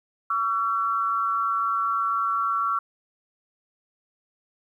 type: tone pair together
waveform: sine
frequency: 1133.9 / 1352 Hz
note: C#6 / E6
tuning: +39 / +43 cents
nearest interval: minor third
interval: 304 cents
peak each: -25 / -24 dBFS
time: 0.3-2.79 s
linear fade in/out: 5 ms
effects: 10-bit